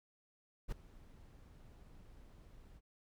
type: noise with ADSR envelope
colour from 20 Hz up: brown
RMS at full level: -37 dBFS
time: 0.68-2.81 s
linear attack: 41 ms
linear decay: 6 ms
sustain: -21 dB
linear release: 41 ms
effects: none